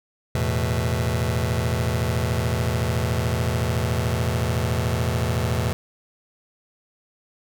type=chord; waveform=sawtooth; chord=E suspended fourth; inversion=none; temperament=just; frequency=82.41 / 109.88 / 123.61 Hz; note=E2 / A2 / B2; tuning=0 / -2 / +2 cents; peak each=-21 dBFS; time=0.35-5.73 s; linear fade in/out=0 ms; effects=none